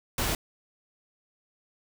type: noise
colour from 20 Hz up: pink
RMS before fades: -28 dBFS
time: 0.18-0.35 s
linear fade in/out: 2 ms
effects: none